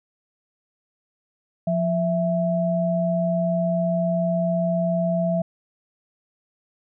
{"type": "tone pair together", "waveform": "sine", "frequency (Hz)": [175, 660.7], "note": ["F3", "E5"], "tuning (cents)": [4, 4], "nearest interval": "octave + major seventh", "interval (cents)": 2300, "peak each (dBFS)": -22, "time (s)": [1.67, 5.42], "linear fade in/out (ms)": 5, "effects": []}